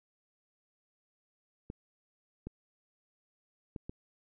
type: clicks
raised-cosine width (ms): 3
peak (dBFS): -27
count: 4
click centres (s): 1.701 / 2.47 / 3.762 / 3.895
effects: none